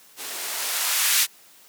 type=noise with band-pass filter sweep; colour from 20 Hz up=violet; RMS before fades=-24 dBFS; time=0.16-1.27 s; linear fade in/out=50 ms; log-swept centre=250 to 2000 Hz; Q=0.79; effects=white hiss -52 dBFS RMS until 1.68 s + high-pass 150 Hz 12 dB/octave